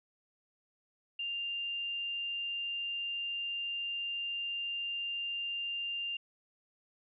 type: tone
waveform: sine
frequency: 2794 Hz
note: F7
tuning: in tune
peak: -34 dBFS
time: 1.19-6.17 s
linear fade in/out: 5 ms
effects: none

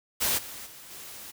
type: noise with level steps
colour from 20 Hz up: white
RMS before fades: -26 / -41 / -47 / -43 dBFS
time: 0.2-1.32 s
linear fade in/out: 20 ms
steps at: 0.37 / 0.65 / 0.9 s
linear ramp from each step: 20 ms
effects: none

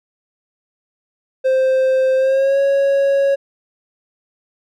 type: tone with pitch glide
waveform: triangle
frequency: 523.3 to 553.1 Hz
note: C5 to C#5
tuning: 0 to -4 cents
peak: -10 dBFS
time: 1.44-3.36 s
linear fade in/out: 20 ms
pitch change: +96 cents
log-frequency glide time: 2.16-2.59 s
effects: none

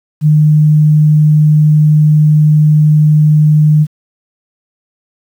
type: tone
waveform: sine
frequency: 152.1 Hz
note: D#3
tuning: 39 cents flat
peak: -4 dBFS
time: 0.21-3.87 s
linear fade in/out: 50 ms
effects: 7-bit

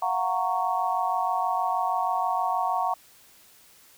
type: chord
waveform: sine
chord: Gb major seventh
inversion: third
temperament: just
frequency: 693.7 / 740 / 925 / 1110 Hz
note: F5 / Gb5 / Bb5 / Db6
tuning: -12 / 0 / -14 / +2 cents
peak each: -32 / -27 / -28 / -29 dBFS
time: 0.02-2.94 s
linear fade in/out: 5 ms
effects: white hiss -55 dBFS RMS until 3.97 s

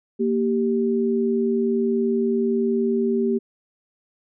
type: tone pair together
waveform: sine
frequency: 232.6 / 391.2 Hz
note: A#3 / G4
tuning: -4 / -4 cents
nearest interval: major sixth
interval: 900 cents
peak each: -21 dBFS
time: 0.19-3.39 s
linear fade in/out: 20 ms
effects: none

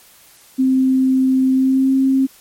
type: tone with pitch glide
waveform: sine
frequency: 261.6 to 266.6 Hz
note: C4 to C4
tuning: 0 to +33 cents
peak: -11 dBFS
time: 0.58-2.27 s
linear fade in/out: 20 ms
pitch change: +33 cents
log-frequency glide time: 1.52-1.91 s
effects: white hiss -47 dBFS RMS until 2.4 s + MP3 64 kbps

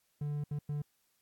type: tone bursts at uneven times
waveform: triangle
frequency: 146.83 Hz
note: D3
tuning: in tune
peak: -31 dBFS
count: 3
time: 0.21-0.44 / 0.51-0.59 / 0.69-0.82 s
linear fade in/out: 5 ms
effects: white hiss -75 dBFS RMS until 1.21 s + AAC 64 kbps

